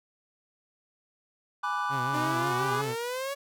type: chord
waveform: triangle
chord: G# half-diminished seventh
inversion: none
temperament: equal with one note detuned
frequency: 830.6 / 987.8 / 1174.7 / 1486.8 Hz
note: G#5 / B5 / D6 / F#6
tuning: 0 / 0 / 0 / +8 cents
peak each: -33 / -32 / -29 / -33 dBFS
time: 1.63-2.82 s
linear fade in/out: 10 ms
type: tone with vibrato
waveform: sawtooth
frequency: 130.81 Hz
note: C3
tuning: in tune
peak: -29 dBFS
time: 1.89-2.96 s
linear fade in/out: 50 ms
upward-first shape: sine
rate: 5.6 Hz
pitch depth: 100 cents each way
type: exponential sweep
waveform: sawtooth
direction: up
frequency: 293.7 to 567 Hz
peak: -27 dBFS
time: 2.13-3.35 s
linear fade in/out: 20 ms
effects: none